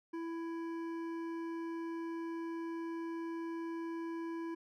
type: tone with hard clipping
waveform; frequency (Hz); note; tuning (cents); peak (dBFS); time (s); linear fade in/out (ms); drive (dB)
sine; 331.9; E4; +12; -40; 0.13-4.55; 10; 11
effects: none